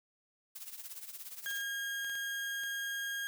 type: noise with tremolo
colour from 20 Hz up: blue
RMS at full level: -43 dBFS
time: 0.55-1.62 s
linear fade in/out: 10 ms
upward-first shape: triangle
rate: 17 Hz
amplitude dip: 80%
type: tone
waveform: 35% pulse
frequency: 1625 Hz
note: G#6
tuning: 38 cents flat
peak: -34 dBFS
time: 1.46-3.27 s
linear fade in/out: 0 ms
type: clicks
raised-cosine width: 0.2 ms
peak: -35 dBFS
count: 5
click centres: 1.512 / 2.046 / 2.097 / 2.154 / 2.636 s
effects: none